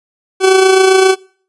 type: tone with amplitude modulation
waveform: 40% pulse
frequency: 379.6 Hz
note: F#4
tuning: 44 cents sharp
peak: -3 dBFS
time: 0.4-1.16 s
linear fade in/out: 50 ms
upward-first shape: sine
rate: 27.5 Hz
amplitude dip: 45%
effects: noise-tail reverb RT60 0.5 s tail -25 dB re dry + resampled to 24000 Hz